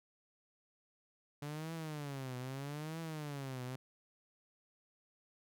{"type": "tone with vibrato", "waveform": "sawtooth", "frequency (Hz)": 143.6, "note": "D3", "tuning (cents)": -39, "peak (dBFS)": -37, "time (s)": [1.42, 3.76], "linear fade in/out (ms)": 5, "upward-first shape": "triangle", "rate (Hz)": 0.79, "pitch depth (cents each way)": 250, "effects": []}